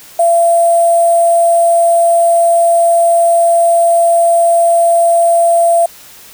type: tone with sample-and-hold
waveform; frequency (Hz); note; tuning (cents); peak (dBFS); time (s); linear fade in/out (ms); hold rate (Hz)
sine; 680; F5; -46; -6; 0.19-5.86; 5; 8820
effects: white hiss -37 dBFS RMS until 6.33 s